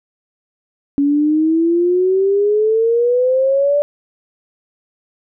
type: exponential sweep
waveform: sine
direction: up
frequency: 280 to 587.3 Hz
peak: -11 dBFS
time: 0.98-3.82 s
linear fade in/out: 0 ms
effects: none